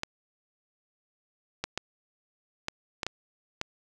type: clicks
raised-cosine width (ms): 0.2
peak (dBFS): -13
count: 7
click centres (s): 0.034 / 1.64 / 1.776 / 2.684 / 3.032 / 3.066 / 3.614
effects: none